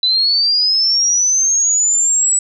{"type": "linear sweep", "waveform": "sine", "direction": "up", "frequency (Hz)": [3961, 7902], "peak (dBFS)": -11, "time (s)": [0.03, 2.39], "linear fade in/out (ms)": 2, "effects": []}